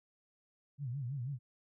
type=tone with vibrato; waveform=sine; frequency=130.81 Hz; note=C3; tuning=in tune; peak=-36 dBFS; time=0.78-1.39 s; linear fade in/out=50 ms; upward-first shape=sine; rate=6.2 Hz; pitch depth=180 cents each way; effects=none